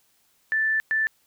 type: tone bursts at uneven times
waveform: sine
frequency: 1762 Hz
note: A6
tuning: 2 cents sharp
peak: -20 dBFS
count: 2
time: 0.52-0.8 / 0.91-1.07 s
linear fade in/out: 0 ms
effects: white hiss -65 dBFS RMS until 1.26 s